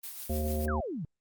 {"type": "noise with tremolo", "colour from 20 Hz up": "blue", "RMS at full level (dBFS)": -39, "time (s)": [0.03, 0.66], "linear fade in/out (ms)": 10, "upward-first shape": "triangle", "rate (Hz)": 6.8, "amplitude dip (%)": 55}
{"type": "harmonic tone", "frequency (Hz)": 76.2, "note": "D#2", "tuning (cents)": -36, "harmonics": [1, 3, 5, 7, 9], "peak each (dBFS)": [-30, -35, -37, -38, -40], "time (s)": [0.29, 0.81], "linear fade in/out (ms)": 10}
{"type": "exponential sweep", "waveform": "sine", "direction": "down", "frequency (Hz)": [1661.2, 135.4], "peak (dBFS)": -33, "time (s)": [0.68, 1.05], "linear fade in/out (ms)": 2}
{"effects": ["Opus 24 kbps"]}